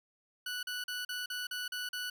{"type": "tone bursts", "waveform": "20% pulse", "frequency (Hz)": 1480, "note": "F#6", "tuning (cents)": 0, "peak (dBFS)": -31, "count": 8, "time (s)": [0.46, 2.1], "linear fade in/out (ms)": 5, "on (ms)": 170, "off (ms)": 40, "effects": []}